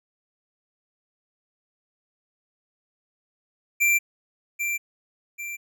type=tone with echo; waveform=square; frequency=2356 Hz; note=D7; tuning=5 cents sharp; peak=-18 dBFS; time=3.8-3.99 s; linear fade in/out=20 ms; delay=790 ms; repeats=2; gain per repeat=-7 dB; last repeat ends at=5.57 s; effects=none